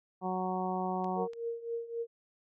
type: harmonic tone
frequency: 185 Hz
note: F#3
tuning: in tune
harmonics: 1 / 2 / 3 / 4 / 5 / 6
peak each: -36 / -38 / -43 / -35 / -39 / -43 dBFS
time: 0.21-1.28 s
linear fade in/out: 50 ms
type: clicks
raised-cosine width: 0.2 ms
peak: -35 dBFS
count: 2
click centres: 1.044 / 1.334 s
type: tone with tremolo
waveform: sine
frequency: 464.9 Hz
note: A#4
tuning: 5 cents flat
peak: -31 dBFS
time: 1.15-2.07 s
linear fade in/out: 50 ms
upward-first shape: triangle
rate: 3.8 Hz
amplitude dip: 85%
effects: none